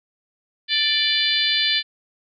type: harmonic tone with a mistuned harmonic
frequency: 587.3 Hz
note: D5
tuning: in tune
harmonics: 3 / 4 / 5 / 6 / 7 / 8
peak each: -26 / -27 / -24 / -22 / -24 / -27 dBFS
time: 0.68-1.83 s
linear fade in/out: 50 ms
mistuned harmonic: 5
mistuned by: +21 cents
effects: none